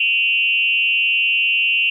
sine tone with frequency modulation, 2745 Hz, F7, 31 cents flat, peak -14 dBFS, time 0-1.9 s, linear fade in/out 5 ms, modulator 221 Hz, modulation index 0.82, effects 9-bit

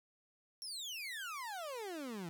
30% pulse exponential sweep, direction down, 5610 to 160.3 Hz, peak -39 dBFS, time 0.62-2.29 s, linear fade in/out 0 ms, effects none

